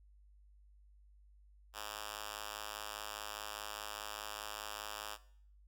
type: tone with high-pass filter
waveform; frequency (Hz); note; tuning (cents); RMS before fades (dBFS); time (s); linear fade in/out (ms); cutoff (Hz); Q
5% pulse; 104.9; G#2; +18; -45; 1.73-5.18; 50; 1000; 0.52
effects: noise-tail reverb RT60 0.6 s tail -18 dB re dry + added 50 Hz sine -60 dBFS peak until 5.67 s